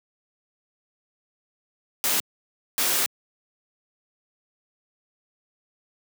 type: noise bursts at uneven times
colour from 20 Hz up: white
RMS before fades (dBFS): -23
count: 2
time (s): 2.04-2.2 / 2.78-3.06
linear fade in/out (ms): 0
effects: high-pass 200 Hz 12 dB/octave